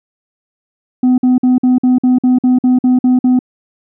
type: tone bursts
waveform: sine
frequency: 252.3 Hz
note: B3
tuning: 37 cents sharp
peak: -4 dBFS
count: 12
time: 1.03-3.391 s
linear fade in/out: 5 ms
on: 150 ms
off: 51 ms
effects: tanh soft clip ceiling -6 dBFS